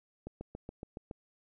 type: click train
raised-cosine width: 2 ms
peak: -28 dBFS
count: 7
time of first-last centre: 0.27-1.112 s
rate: 7.13 Hz
effects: none